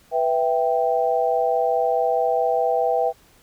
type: chord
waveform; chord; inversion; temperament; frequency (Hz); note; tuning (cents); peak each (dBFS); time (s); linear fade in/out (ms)
sine; E minor; second; equal; 493.9 / 659.3 / 784; B4 / E5 / G5; 0 / 0 / 0; -22; 0.11-3.13; 50
effects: pink hiss -55 dBFS RMS until 3.42 s